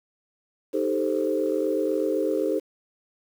sine chord, A half-diminished seventh, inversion second, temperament equal, 311.1 / 392 / 440 / 523.3 Hz, Eb4 / G4 / A4 / C5, 0 / 0 / 0 / 0 cents, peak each -27 dBFS, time 0.73-2.6 s, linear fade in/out 20 ms, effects tanh soft clip ceiling -12 dBFS + 8-bit

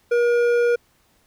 triangle tone with hard clipping, 477.4 Hz, A#4, 41 cents sharp, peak -17 dBFS, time 0.11-0.76 s, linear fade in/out 10 ms, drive 12 dB, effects pink hiss -61 dBFS RMS until 1.26 s

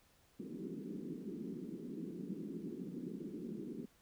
pink band-pass noise, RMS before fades -45 dBFS, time 0.39-3.86 s, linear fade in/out 10 ms, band 170 to 390 Hz, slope 48 dB/octave, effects pink hiss -70 dBFS RMS until 4.01 s

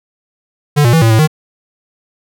square tone with pitch steps, 147.1 / 119 / 163.1 / 113.2 / 110.7 / 155 Hz, D3 / A#2 / E3 / A2 / A2 / D#3, +3 / +36 / -18 / +50 / +11 / -6 cents, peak -7 dBFS, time 0.76-1.276 s, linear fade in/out 20 ms, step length 86 ms, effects none

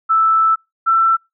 sine tone pair in turn, 1318.5 / 1337.7 Hz, E6 / E6, 0 / +25 cents, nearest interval unison, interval 25 cents, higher second, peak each -10 dBFS, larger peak neither, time 0.09-0.56 / 0.86-1.17 s, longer first, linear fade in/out 20 ms, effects noise-tail reverb RT60 0.2 s tail -26 dB re dry

